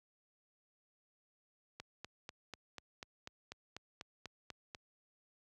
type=click train; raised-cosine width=0.2 ms; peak=-28 dBFS; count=13; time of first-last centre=1.8-4.748 s; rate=4.07 Hz; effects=high-pass 60 Hz 12 dB/octave